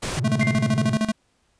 pink noise, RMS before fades -28 dBFS, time 0.02-0.2 s, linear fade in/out 10 ms
triangle tone with vibrato, 130 Hz, C3, 11 cents flat, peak -20 dBFS, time 0.17-0.97 s, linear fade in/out 5 ms, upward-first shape sine, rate 17 Hz, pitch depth 250 cents each way
square tone with tremolo, 218 Hz, A3, 16 cents flat, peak -19 dBFS, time 0.24-1.12 s, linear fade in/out 10 ms, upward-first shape square, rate 13 Hz, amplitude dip 80%
sine tone with exponential decay, 2093 Hz, C7, in tune, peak -21 dBFS, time 0.41-0.92 s, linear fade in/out 1 ms, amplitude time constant 110 ms
effects pink hiss -66 dBFS RMS until 1.59 s + resampled to 22050 Hz

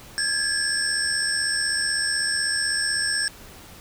sine tone cluster, 1626 / 1702 / 5260 / 5460 / 8300 Hz, G#6 / G#6 / E8 / F8 / C9, -37 / +42 / -5 / -40 / -15 cents, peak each -28 dBFS, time 0.18-3.28 s, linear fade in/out 0 ms, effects pink hiss -45 dBFS RMS until 3.8 s

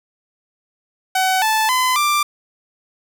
sawtooth tone with pitch steps, 753 / 875 / 1016.8 / 1181.6 Hz, F#5 / A5 / C6 / D6, +30 / -10 / -50 / +10 cents, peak -11 dBFS, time 1.15-2.23 s, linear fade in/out 5 ms, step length 270 ms, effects none

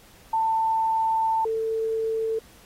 sine tone pair in turn, 892 / 446 Hz, A5 / A4, +23 / +23 cents, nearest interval octave, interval 1200 cents, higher first, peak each -20 / -23 dBFS, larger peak first, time 0.33-1.45 / 1.45-2.39 s, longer first, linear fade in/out 5 ms, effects pink hiss -53 dBFS RMS until 2.65 s + AAC 48 kbps

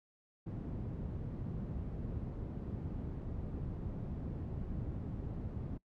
white low-pass noise, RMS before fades -41 dBFS, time 0.46-5.78 s, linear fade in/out 10 ms, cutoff 170 Hz, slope 12 dB/octave, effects noise-tail reverb RT60 0.1 s tail -22 dB re dry

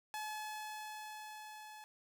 sawtooth tone with level ramp, 856 Hz, A5, 48 cents flat, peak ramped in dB -36 to -47 dBFS, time 0.14-1.84 s, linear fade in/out 0 ms, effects none

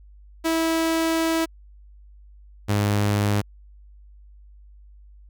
sawtooth tone pair in turn, 326.1 / 102.93 Hz, E4 / G#2, -19 / -15 cents, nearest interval octave + minor sixth, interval 1996 cents, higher first, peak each -16 / -15 dBFS, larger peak second, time 0.44-1.46 / 2.68-3.42 s, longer first, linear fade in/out 20 ms, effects added 50 Hz sine -45 dBFS peak until 5.29 s

